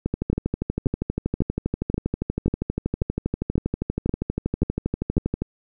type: two click trains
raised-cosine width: 3 ms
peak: -9 / -10 dBFS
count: 10 / 68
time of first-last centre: 0.33-5.169 / 0.06-5.42 s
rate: 1.86 / 12.5 Hz
effects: none